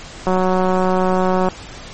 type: click train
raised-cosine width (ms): 1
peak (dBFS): -4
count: 226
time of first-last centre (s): 0.27-1.486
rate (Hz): 185
effects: pink hiss -35 dBFS RMS until 1.93 s + MP3 32 kbps